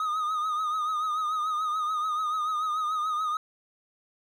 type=tone with vibrato; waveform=triangle; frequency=1244.5 Hz; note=D#6; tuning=in tune; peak=-24 dBFS; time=0-3.37 s; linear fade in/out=2 ms; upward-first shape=triangle; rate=6.9 Hz; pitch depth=67 cents each way; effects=none